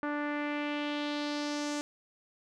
sawtooth tone with low-pass filter sweep, 293.7 Hz, D4, in tune, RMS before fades -34 dBFS, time 0.03-1.81 s, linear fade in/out 0 ms, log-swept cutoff 1500 to 7100 Hz, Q 2.3, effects none

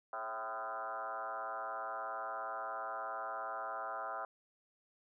sine tone with frequency modulation, 1012 Hz, B5, 42 cents sharp, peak -38 dBFS, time 0.13-4.25 s, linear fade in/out 2 ms, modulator 117 Hz, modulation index 3.6, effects none

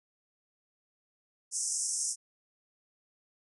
white band-pass noise, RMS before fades -33 dBFS, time 1.51-2.16 s, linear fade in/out 50 ms, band 5400 to 9700 Hz, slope 96 dB/octave, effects none

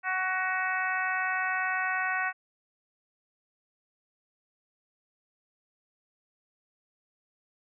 harmonic tone with a mistuned harmonic, 372.6 Hz, F#4, 12 cents sharp, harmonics 2 / 3 / 4 / 5 / 6 / 7, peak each -34 / -35 / -31 / -32 / -39 / -39 dBFS, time 0.03-2.33 s, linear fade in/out 50 ms, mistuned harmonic 5, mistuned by +17 cents, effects none

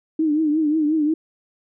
sine tone with vibrato, 307.2 Hz, D#4, 22 cents flat, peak -16 dBFS, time 0.19-1.14 s, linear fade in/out 5 ms, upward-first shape triangle, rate 5.6 Hz, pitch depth 97 cents each way, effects none

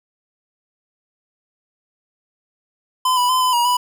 square tone with pitch steps, 1020 / 985 / 1023 / 1011 / 955 / 986 Hz, C6 / B5 / C6 / B5 / A#5 / B5, -44 / -5 / -39 / +40 / +42 / -3 cents, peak -15 dBFS, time 3.05-3.77 s, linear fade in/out 5 ms, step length 120 ms, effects none

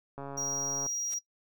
click train, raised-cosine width 1 ms, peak -27 dBFS, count 96, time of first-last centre 0.18-0.863 s, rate 139 Hz
triangle tone, 5720 Hz, F8, 41 cents sharp, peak -30 dBFS, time 0.37-1.19 s, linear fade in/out 10 ms
white noise with exponential growth, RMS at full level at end -43 dBFS, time 1.01-1.14 s, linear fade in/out 1 ms, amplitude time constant 28 ms
effects noise-tail reverb RT60 0.1 s tail -19 dB re dry

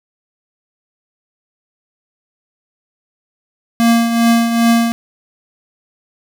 square tone with tremolo, 232.1 Hz, A#3, 7 cents flat, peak -8 dBFS, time 3.8-4.92 s, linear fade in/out 0 ms, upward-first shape triangle, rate 2.5 Hz, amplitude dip 60%, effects none

